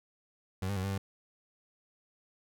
30% pulse tone with pitch steps, 94.1 / 100.5 / 93.4 / 98.3 / 97.4 Hz, F#2 / G2 / F#2 / G2 / G2, +30 / +44 / +17 / +5 / -11 cents, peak -29 dBFS, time 0.62-0.98 s, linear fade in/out 5 ms, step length 72 ms, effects none

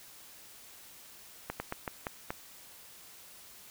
slowing click train, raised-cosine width 0.5 ms, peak -19 dBFS, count 6, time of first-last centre 1.5-2.305 s, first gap 100 ms, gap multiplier 1.24, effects white hiss -53 dBFS RMS until 3.7 s

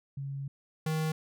sine / square tone pair in turn, 138.2 / 157.34 Hz, C#3 / D#3, -5 / +20 cents, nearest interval major second, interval 225 cents, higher second, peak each -34 / -29 dBFS, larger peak second, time 0.17-0.48 / 0.86-1.12 s, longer first, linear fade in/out 5 ms, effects none

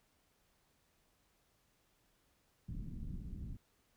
pink low-pass noise, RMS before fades -44 dBFS, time 2.68-3.57 s, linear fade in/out 10 ms, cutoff 220 Hz, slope 24 dB/octave, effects pink hiss -75 dBFS RMS until 3.96 s

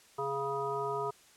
harmonic tone with a mistuned harmonic, 138.59 Hz, C#3, in tune, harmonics 1 / 3 / 5 / 7 / 9, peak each -45 / -35 / -40 / -37 / -38 dBFS, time 0.18-1.11 s, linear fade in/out 10 ms, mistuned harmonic 1, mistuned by -18 cents, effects white hiss -60 dBFS RMS until 1.36 s + low-pass 10000 Hz 12 dB/octave

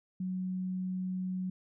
sine tone, 185 Hz, F#3, in tune, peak -32 dBFS, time 0.2-1.5 s, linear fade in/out 5 ms, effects none

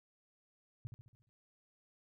sine tone with echo, 117.7 Hz, A#2, 17 cents sharp, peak -39 dBFS, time 0.85-0.87 s, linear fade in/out 0 ms, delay 70 ms, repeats 6, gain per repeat -6 dB, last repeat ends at 1.29 s, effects none

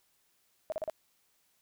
sine tone bursts, 630 Hz, D#5, 21 cents sharp, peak -31 dBFS, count 4, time 0.7-0.898 s, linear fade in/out 0 ms, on 21 ms, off 38 ms, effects white hiss -72 dBFS RMS until 1.61 s

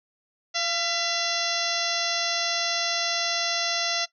harmonic tone with a mistuned harmonic, 685 Hz, F5, 34 cents flat, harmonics 1 / 2 / 3 / 4 / 5 / 6 / 7 / 8 / 9, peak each -33 / -33 / -33 / -33 / -33 / -33 / -33 / -33 / -33 dBFS, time 0.54-4.06 s, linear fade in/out 20 ms, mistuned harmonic 3, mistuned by -50 cents, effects noise-tail reverb RT60 0.1 s tail -18 dB re dry

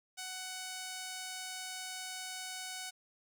5% pulse tone, 745 Hz, F#5, 12 cents sharp, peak -29 dBFS, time 0.17-2.91 s, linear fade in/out 20 ms, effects none

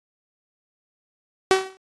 sawtooth tone with exponential decay, 380.3 Hz, F#4, 48 cents sharp, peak -7 dBFS, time 1.51-1.77 s, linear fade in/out 0 ms, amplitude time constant 55 ms, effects low-pass 9000 Hz 12 dB/octave + AAC 32 kbps

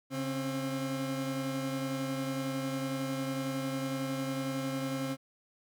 30% pulse tone pair together, 138.59 / 266.2 Hz, C#3 / C4, 0 / +30 cents, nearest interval major seventh, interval 1130 cents, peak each -35 / -31 dBFS, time 0.1-5.17 s, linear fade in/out 50 ms, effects none

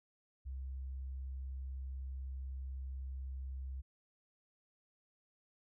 sine tone, 66 Hz, C2, 16 cents sharp, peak -40 dBFS, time 0.45-3.82 s, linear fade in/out 20 ms, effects none

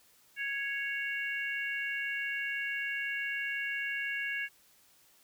harmonic tone, 554 Hz, C#5, 1 cent flat, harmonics 3 / 4 / 5, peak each -35 / -37 / -39 dBFS, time 0.36-4.49 s, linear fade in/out 50 ms, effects white hiss -64 dBFS RMS until 5.23 s

